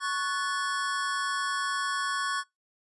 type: chord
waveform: square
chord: F# minor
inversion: second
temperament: equal with one note detuned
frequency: 1108.7 / 1480 / 1737.8 Hz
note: C#6 / F#6 / A6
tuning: 0 / 0 / -22 cents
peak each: -31 / -34 / -35 dBFS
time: 0-2.44 s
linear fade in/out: 50 ms
effects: noise-tail reverb RT60 0.2 s tail -25 dB re dry + resampled to 24000 Hz